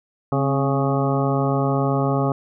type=harmonic tone with a mistuned harmonic; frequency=138.2 Hz; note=C#3; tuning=5 cents flat; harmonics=1 / 2 / 3 / 4 / 5 / 6 / 8 / 9; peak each=-21 / -24 / -26 / -27 / -28 / -29 / -30 / -31 dBFS; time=0.32-2.32 s; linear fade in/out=2 ms; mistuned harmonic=2; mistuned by=-48 cents; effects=none